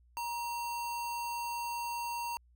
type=tone with sample-and-hold; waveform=sine; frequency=945 Hz; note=A#5; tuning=23 cents sharp; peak=-34 dBFS; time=0.17-2.37 s; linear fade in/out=0 ms; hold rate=3675 Hz; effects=added 60 Hz sine -61 dBFS peak until 2.55 s